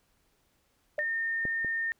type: tone with exponential decay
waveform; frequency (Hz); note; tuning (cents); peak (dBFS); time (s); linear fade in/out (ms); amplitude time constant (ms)
sine; 598; D5; +31; -26; 0.98-1.06; 5; 17
type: tone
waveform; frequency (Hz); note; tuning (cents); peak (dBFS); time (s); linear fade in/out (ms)
sine; 1822; A#6; -40; -28; 0.99-1.92; 0
type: clicks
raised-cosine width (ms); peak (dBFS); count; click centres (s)
2; -23 / -27; 2; 1.453 / 1.647
effects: pink hiss -71 dBFS RMS until 1.99 s